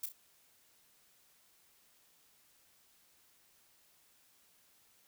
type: noise with echo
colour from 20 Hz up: violet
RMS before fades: -37 dBFS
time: 0.03-0.06 s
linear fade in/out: 5 ms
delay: 32 ms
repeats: 2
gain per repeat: -8 dB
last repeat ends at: 0.124 s
effects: white hiss -68 dBFS RMS until 5.07 s